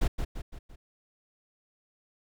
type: noise with echo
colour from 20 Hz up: brown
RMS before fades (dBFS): -24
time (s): 0.01-0.08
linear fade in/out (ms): 10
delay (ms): 170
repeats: 4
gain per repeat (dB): -6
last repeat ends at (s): 0.76
effects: none